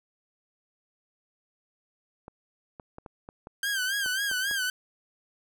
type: clicks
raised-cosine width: 1 ms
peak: -28 dBFS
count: 9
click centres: 2.281 / 2.798 / 2.984 / 3.062 / 3.289 / 3.471 / 4.061 / 4.314 / 4.512 s
type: tone with vibrato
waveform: sawtooth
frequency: 1568 Hz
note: G6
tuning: in tune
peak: -23 dBFS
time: 3.63-4.7 s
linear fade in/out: 2 ms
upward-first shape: sine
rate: 3.7 Hz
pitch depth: 96 cents each way
effects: none